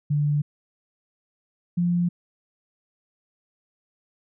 sine tone pair in turn, 146.83 / 174.61 Hz, D3 / F3, 0 / 0 cents, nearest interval minor third, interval 300 cents, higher second, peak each -19 dBFS, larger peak neither, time 0.1-0.42 / 1.77-2.09 s, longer neither, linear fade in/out 10 ms, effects none

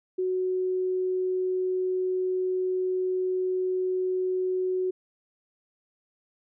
sine tone, 370 Hz, F#4, in tune, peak -24 dBFS, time 0.18-4.91 s, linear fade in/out 10 ms, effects none

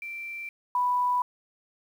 sine tone pair in turn, 2349 / 987.6 Hz, D7 / B5, 0 / 0 cents, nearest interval octave + minor third, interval 1500 cents, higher first, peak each -34 / -22 dBFS, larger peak second, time 0.02-0.49 / 0.75-1.22 s, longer neither, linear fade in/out 2 ms, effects 9-bit

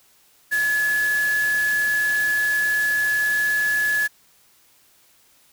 sine tone in noise, 1705 Hz, G#6, 45 cents sharp, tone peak -18 dBFS, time 0.51-4.08 s, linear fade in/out 20 ms, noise white, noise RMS -33 dBFS, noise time 0.51-4.08 s, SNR +12 dB, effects white hiss -57 dBFS RMS until 5.52 s

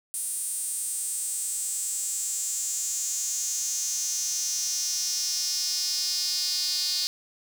square tone with high-pass filter sweep, 164.81 Hz, E3, in tune, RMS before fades -29 dBFS, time 0.14-7.07 s, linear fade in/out 0 ms, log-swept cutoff 9300 to 4600 Hz, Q 5.6, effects none

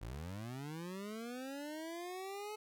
25% pulse linear sweep, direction up, 49.39 to 430 Hz, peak -39 dBFS, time 0.01-2.56 s, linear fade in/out 10 ms, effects none

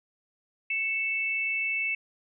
sine tone pair together, 2217 / 2643 Hz, C#7 / E7, 0 / +4 cents, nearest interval minor third, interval 304 cents, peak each -30 / -28 dBFS, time 0.7-1.95 s, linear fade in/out 5 ms, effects none

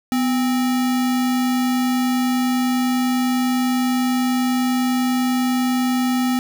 sine tone with sample-and-hold, 250.1 Hz, B3, 22 cents sharp, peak -16 dBFS, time 0.12-6.39 s, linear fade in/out 0 ms, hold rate 1050 Hz, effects none

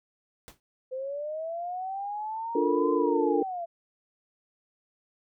pink noise with exponential decay, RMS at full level -43 dBFS, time 0.48-0.6 s, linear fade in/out 0 ms, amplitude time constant 26 ms
sine linear two-way sweep, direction up then down, 509 to 1031 to 666 Hz, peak -31 dBFS, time 0.91-3.66 s, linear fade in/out 20 ms, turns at 2.92 s
sine chord, Bb major seventh, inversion first, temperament equal, 293.7 / 349.2 / 440 / 466.2 Hz, D4 / F4 / A4 / Bb4, 0 / 0 / 0 / 0 cents, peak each -28 dBFS, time 2.55-3.43 s, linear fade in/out 5 ms
effects none

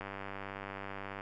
click train, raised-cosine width 0.5 ms, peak -26 dBFS, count 119, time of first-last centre 0.01-1.209 s, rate 98.4 Hz, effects none

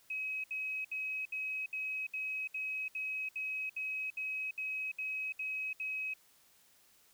sine tone bursts, 2546 Hz, D#7, 39 cents sharp, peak -35 dBFS, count 15, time 0.1-6.138 s, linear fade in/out 5 ms, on 340 ms, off 67 ms, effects white hiss -66 dBFS RMS until 7.13 s

